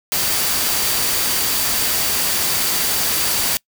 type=tone in noise; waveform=sine; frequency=4644 Hz; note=D8; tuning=20 cents flat; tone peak=-28 dBFS; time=0.12-3.57 s; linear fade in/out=0 ms; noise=white; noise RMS=-19 dBFS; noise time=0.12-3.57 s; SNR=-12 dB; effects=noise-tail reverb RT60 0.1 s tail -25 dB re dry

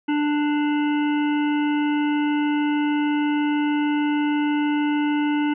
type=harmonic tone with a mistuned harmonic; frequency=295.6 Hz; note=D4; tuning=11 cents sharp; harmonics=1 / 3 / 5 / 7 / 9 / 10; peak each=-19 / -29 / -33 / -36 / -38 / -39 dBFS; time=0.08-5.54 s; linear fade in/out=10 ms; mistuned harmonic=10; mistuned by=-20 cents; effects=none

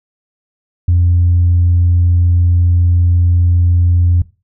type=tone; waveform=sine; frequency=87.31 Hz; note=F2; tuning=in tune; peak=-6 dBFS; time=0.88-4.22 s; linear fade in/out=5 ms; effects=noise-tail reverb RT60 0.3 s tail -20 dB re dry + tanh soft clip ceiling -4 dBFS

